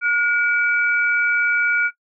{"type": "tone pair together", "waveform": "sine", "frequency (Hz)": [1437.6, 2298], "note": ["F6", "D7"], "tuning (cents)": [50, -38], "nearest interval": "minor sixth", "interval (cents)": 812, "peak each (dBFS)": [-16, -21], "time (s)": [0.01, 1.91], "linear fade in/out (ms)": 50, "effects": ["noise-tail reverb RT60 0.1 s tail -19 dB re dry"]}